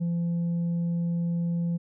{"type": "tone with tanh clipping", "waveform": "triangle", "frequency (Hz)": 170.7, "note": "F3", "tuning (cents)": -39, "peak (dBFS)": -25, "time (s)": [0, 1.78], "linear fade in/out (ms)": 20, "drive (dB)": 7, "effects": []}